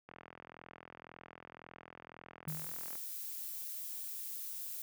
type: click train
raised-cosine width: 0.5 ms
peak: -35 dBFS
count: 121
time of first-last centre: 0.09-2.954 s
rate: 41.9 Hz
type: tone with exponential decay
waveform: sine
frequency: 155.6 Hz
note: D#3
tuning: in tune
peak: -35 dBFS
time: 2.47-2.87 s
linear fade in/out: 5 ms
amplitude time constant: 86 ms
type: noise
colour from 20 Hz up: violet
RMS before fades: -43 dBFS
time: 2.48-4.82 s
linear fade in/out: 2 ms
effects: high-pass 100 Hz 12 dB/octave